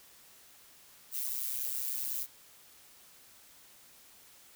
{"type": "noise with amplitude modulation", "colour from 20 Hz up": "violet", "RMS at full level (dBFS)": -32, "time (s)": [1.11, 2.27], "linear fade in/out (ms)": 50, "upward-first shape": "sine", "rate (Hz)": 130, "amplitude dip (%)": 80, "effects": ["white hiss -58 dBFS RMS until 4.55 s"]}